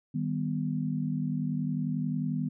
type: chord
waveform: sine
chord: Eb augmented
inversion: none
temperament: equal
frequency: 155.56 / 196 / 246.9 Hz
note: Eb3 / G3 / B3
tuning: 0 / 0 / 0 cents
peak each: -31 / -34 / -32 dBFS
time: 0.14-2.49 s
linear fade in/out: 10 ms
effects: none